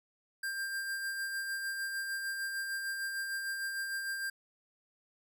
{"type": "tone with tremolo", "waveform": "square", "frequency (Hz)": 1590, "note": "G6", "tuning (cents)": 24, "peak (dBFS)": -34, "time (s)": [0.43, 4.3], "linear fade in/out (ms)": 5, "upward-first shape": "sine", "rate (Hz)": 6.6, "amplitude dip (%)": 35, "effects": []}